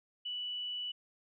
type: tone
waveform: sine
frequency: 2960 Hz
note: F#7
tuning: in tune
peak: -36 dBFS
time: 0.25-0.92 s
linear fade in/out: 10 ms
effects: none